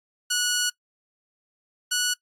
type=tone pair in turn; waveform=10% pulse; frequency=1465 / 1470.8 Hz; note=F#6 / F#6; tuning=-18 / -11 cents; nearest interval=unison; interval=7 cents; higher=second; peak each=-14 dBFS; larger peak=neither; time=0.3-0.7 / 1.91-2.14 s; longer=first; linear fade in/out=10 ms; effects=noise-tail reverb RT60 0.1 s tail -22 dB re dry + AAC 64 kbps